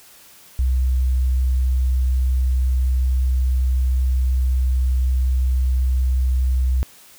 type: tone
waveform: sine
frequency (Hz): 63.9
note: C2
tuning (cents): -40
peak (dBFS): -15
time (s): 0.59-6.83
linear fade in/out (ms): 0
effects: white hiss -47 dBFS RMS until 7.18 s